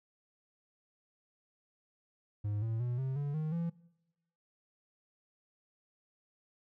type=tone with pitch steps; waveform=triangle; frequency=103.83 / 112.58 / 122.06 / 132.34 / 143.48 / 155.57 / 168.67 Hz; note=G#2 / A2 / B2 / C3 / D3 / D#3 / E3; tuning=0 / +40 / -20 / +20 / -40 / 0 / +40 cents; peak=-30 dBFS; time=2.44-3.7 s; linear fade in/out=10 ms; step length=180 ms; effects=noise-tail reverb RT60 0.9 s tail -22 dB re dry